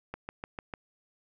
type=click train; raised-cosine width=0.5 ms; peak=-22 dBFS; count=5; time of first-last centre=0.14-0.738 s; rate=6.69 Hz; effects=none